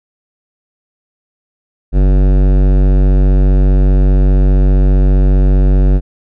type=tone with hard clipping; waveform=sine; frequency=47.57 Hz; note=F#1; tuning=49 cents sharp; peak=-8 dBFS; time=1.92-6.01 s; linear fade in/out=50 ms; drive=17 dB; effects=none